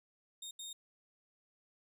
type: tone bursts at uneven times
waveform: 25% pulse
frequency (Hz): 3688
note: A#7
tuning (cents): -19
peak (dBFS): -40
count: 2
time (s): 0.42-0.51 / 0.59-0.73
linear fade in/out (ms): 5
effects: none